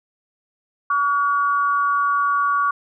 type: tone pair together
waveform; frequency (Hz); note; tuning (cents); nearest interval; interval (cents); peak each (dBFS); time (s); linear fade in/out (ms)
sine; 1137.4 / 1433; C#6 / F6; +44 / +44; major third; 400; -17 / -23; 0.9-2.71; 5
effects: none